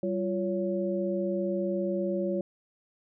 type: tone cluster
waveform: sine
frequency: 194.1 / 348.9 / 559 Hz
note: G3 / F4 / C#5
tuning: -17 / -2 / +14 cents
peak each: -31 dBFS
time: 0.03-2.41 s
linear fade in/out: 2 ms
effects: none